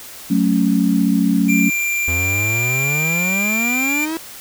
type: chord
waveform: sine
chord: F# minor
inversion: none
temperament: equal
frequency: 185 / 220 / 277.2 Hz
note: F#3 / A3 / C#4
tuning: 0 / 0 / 0 cents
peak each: -17 dBFS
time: 0.3-1.7 s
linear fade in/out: 10 ms
type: tone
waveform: square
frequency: 2374 Hz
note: D7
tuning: 18 cents sharp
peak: -18 dBFS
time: 1.48-4.06 s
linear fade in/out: 20 ms
type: exponential sweep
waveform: 45% pulse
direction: up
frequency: 84 to 330.8 Hz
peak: -21 dBFS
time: 2.08-4.17 s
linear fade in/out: 0 ms
effects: white hiss -36 dBFS RMS until 4.4 s